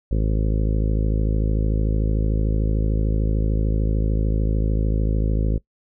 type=harmonic tone; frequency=53.4 Hz; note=G#1; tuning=49 cents sharp; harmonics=1 / 2 / 3 / 4 / 5 / 6 / 7 / 8 / 9 / 10; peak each=-19 / -25 / -29 / -31 / -33 / -35 / -36 / -37 / -38 / -39 dBFS; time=0.11-5.58 s; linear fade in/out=5 ms; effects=noise-tail reverb RT60 0.1 s tail -21 dB re dry